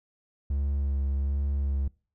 triangle tone with vibrato, 69.6 Hz, C#2, 8 cents sharp, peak -23 dBFS, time 0.5-1.88 s, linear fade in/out 5 ms, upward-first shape sine, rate 1.3 Hz, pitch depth 22 cents each way, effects noise-tail reverb RT60 0.4 s tail -24 dB re dry

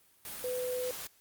sine tone in noise, 501 Hz, B4, 25 cents sharp, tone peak -32 dBFS, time 0.44-0.91 s, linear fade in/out 2 ms, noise white, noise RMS -42 dBFS, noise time 0.25-1.07 s, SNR +7 dB, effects white hiss -65 dBFS RMS until 1.2 s + Opus 32 kbps

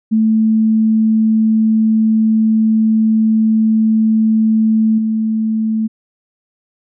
sine tone with level steps, 220 Hz, A3, in tune, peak -9 / -13 dBFS, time 0.11-5.88 s, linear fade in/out 20 ms, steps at 4.98 s, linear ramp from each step 5 ms, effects none

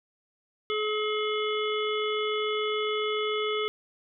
harmonic tone, 426.5 Hz, G#4, 46 cents sharp, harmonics 1 / 3 / 5 / 7 / 8, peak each -28 / -33 / -35 / -36 / -37 dBFS, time 0.7-3.68 s, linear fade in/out 0 ms, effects none

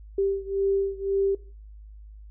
sine beating tone pair, 392 / 393.9 Hz, G4 / G4, 0 / +8 cents, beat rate 1.9 Hz, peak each -25 / -27 dBFS, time 0.18-1.35 s, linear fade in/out 5 ms, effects noise-tail reverb RT60 0.4 s tail -19 dB re dry + added 52 Hz sine -42 dBFS peak until 2.3 s

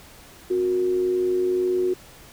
sine tone with amplitude modulation, 365.6 Hz, F#4, 21 cents flat, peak -17 dBFS, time 0.5-1.94 s, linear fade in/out 10 ms, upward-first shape sine, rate 102 Hz, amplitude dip 45%, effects pink hiss -47 dBFS RMS until 2.32 s

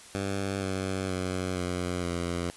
10% pulse tone with pitch steps, 98 / 95.1 / 92.29 / 89.56 / 86.91 Hz, G2 / F#2 / F#2 / F2 / F2, 0 / +48 / -4 / +44 / -8 cents, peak -21 dBFS, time 0.15-2.5 s, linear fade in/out 0 ms, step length 470 ms, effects white hiss -49 dBFS RMS until 2.56 s + resampled to 24000 Hz

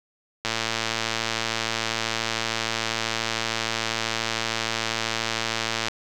click train, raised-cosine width 0.2 ms, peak -7 dBFS, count 615, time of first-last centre 0.45-5.884 s, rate 113 Hz, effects none

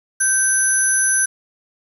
sine tone cluster, 1549 / 6010 / 10380 / 10920 Hz, G6 / F#8 / E9 / F9, -21 / +26 / -28 / -40 cents, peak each -20 / -20 / -22 / -18 dBFS, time 0.2-1.26 s, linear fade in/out 10 ms, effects 7-bit

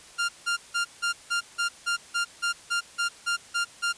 sawtooth tone bursts, 1396.9 Hz, F6, in tune, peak -20 dBFS, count 14, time 0.18-3.93 s, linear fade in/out 20 ms, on 110 ms, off 170 ms, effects white hiss -49 dBFS RMS until 3.97 s + resampled to 22050 Hz

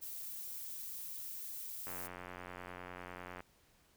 violet noise, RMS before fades -45 dBFS, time 0.01-2.08 s, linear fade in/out 20 ms
click train, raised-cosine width 0.5 ms, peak -31 dBFS, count 139, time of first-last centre 1.87-3.405 s, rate 89.9 Hz
effects pink hiss -69 dBFS RMS until 3.96 s

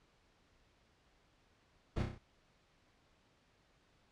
brown noise with echo, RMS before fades -35 dBFS, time 1.96-2.03 s, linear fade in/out 10 ms, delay 31 ms, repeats 5, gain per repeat -4 dB, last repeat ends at 2.185 s, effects pink hiss -71 dBFS RMS until 4.11 s + low-pass 5000 Hz 12 dB/octave

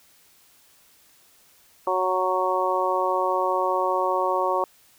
harmonic tone, 185 Hz, F#3, in tune, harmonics 2 / 3 / 4 / 5 / 6, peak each -28 / -26 / -29 / -26 / -26 dBFS, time 1.87-4.64 s, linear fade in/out 2 ms, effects white hiss -57 dBFS RMS until 4.98 s

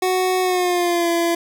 25% pulse tone with pitch glide, 370 to 339.3 Hz, F#4 to F4, 0 to -50 cents, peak -13 dBFS, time 0.02-1.35 s, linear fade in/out 5 ms, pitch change -150 cents, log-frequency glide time 0.41-1.09 s, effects none

